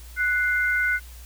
sine tone pair together, 1480 / 2095 Hz, F#6 / C7, 0 / +2 cents, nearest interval tritone, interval 602 cents, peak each -21 / -25 dBFS, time 0.16-1 s, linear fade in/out 50 ms, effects added 60 Hz sine -40 dBFS peak until 1.25 s + white hiss -49 dBFS RMS until 1.25 s

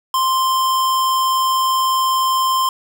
square tone, 1046.5 Hz, C6, in tune, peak -15 dBFS, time 0.14-2.69 s, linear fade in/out 2 ms, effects none

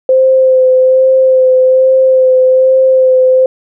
sine tone with vibrato, 519 Hz, C5, 14 cents flat, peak -4 dBFS, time 0.09-3.46 s, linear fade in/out 2 ms, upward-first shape sine, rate 1.2 Hz, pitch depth 17 cents each way, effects none

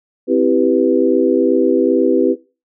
sine chord, C major seventh, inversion none, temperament equal, 261.6 / 329.6 / 392 / 493.9 Hz, C4 / E4 / G4 / B4, 0 / 0 / 0 / 0 cents, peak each -16 dBFS, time 0.27-2.36 s, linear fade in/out 50 ms, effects noise-tail reverb RT60 0.3 s tail -19 dB re dry

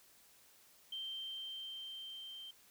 sine tone with level ramp, 3136 Hz, G7, in tune, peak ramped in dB -40 to -47 dBFS, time 0.92-2.51 s, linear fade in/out 5 ms, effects white hiss -65 dBFS RMS until 2.7 s

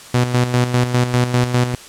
sawtooth tone with tremolo, 123.47 Hz, B2, in tune, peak -8 dBFS, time 0.14-1.75 s, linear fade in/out 5 ms, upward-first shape square, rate 5 Hz, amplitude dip 60%, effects white hiss -38 dBFS RMS until 1.88 s + low-pass 9000 Hz 12 dB/octave

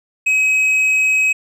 triangle tone with tanh clipping, 2544 Hz, D#7, 38 cents sharp, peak -13 dBFS, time 0.26-1.33 s, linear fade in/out 10 ms, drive 9 dB, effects none

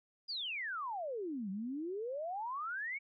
sine exponential two-way sweep, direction down then up, 4978 to 185 to 2287 Hz, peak -37 dBFS, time 0.28-2.99 s, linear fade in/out 20 ms, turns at 1.5 s, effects none

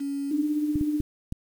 sine tone, 280 Hz, C#4, 18 cents sharp, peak -27 dBFS, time 0-0.43 s, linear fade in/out 10 ms
sine tone with tremolo, 299.4 Hz, D4, 33 cents sharp, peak -21 dBFS, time 0.31-1.01 s, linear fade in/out 5 ms, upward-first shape sine, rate 16 Hz, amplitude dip 45%
clicks, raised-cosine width 5 ms, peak -18 dBFS, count 4, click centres 0.757 / 0.811 / 1.003 / 1.324 s
effects 8-bit

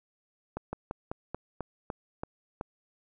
slowing click train, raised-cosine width 1 ms, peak -20 dBFS, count 9, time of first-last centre 0.57-2.611 s, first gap 160 ms, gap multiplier 1.13, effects none

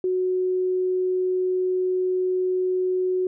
sine tone, 368.6 Hz, F#4, 7 cents flat, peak -20 dBFS, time 0.04-3.27 s, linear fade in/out 2 ms, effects none

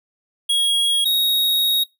square tone pair in turn, 3301 / 3767 Hz, G#7 / A#7, -11 / +17 cents, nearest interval major second, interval 228 cents, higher second, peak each -16 dBFS, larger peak neither, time 0.49-1.05 / 1.05-1.84 s, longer second, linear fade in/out 10 ms, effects noise-tail reverb RT60 0.2 s tail -22 dB re dry

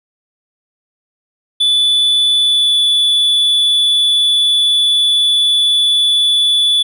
triangle tone with pitch glide, 3474 to 3454 Hz, A7 to A7, -23 to -33 cents, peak -8 dBFS, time 1.6-6.83 s, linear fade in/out 10 ms, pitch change -10 cents, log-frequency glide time 2.4-2.75 s, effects none

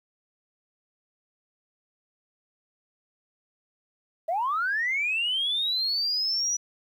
sine linear sweep, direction up, 622.3 to 5900 Hz, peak -23 dBFS, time 4.28-6.57 s, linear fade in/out 10 ms, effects tanh soft clip ceiling -19 dBFS + 10-bit

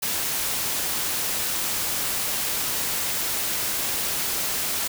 white noise, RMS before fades -26 dBFS, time 0.02-4.88 s, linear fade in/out 10 ms, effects none

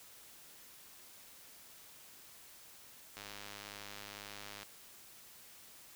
click train, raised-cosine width 0.2 ms, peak -29 dBFS, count 150, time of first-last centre 3.17-4.631 s, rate 102 Hz, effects white hiss -57 dBFS RMS until 5.95 s

